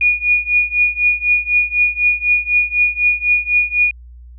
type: tone with tremolo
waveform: sine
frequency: 2448 Hz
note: D#7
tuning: 29 cents flat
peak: -8 dBFS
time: 0.01-3.91 s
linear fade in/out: 2 ms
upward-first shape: triangle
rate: 4 Hz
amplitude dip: 95%
effects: added 60 Hz sine -35 dBFS peak until 4.38 s